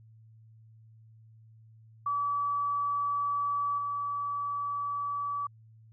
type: tone with level steps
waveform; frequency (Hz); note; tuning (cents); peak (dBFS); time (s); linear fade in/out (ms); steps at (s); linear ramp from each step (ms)
sine; 1148; D6; -40; -27 / -30; 2.06-5.47; 5; 3.78; 2
effects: added 111 Hz sine -53 dBFS peak until 5.92 s